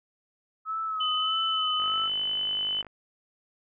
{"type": "tone with vibrato", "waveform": "sine", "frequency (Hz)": 1283, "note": "E6", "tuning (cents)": -47, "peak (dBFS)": -28, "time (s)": [0.65, 2.1], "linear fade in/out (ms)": 50, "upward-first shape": "sine", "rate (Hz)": 1.6, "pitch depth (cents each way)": 45}
{"type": "tone", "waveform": "sine", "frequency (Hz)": 3019, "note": "F#7", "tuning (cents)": 34, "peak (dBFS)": -26, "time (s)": [1, 2.82], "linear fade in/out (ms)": 10}
{"type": "click train", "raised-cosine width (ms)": 0.5, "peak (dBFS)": -29, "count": 55, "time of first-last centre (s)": [1.8, 2.867], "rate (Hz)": 50.6}
{"effects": []}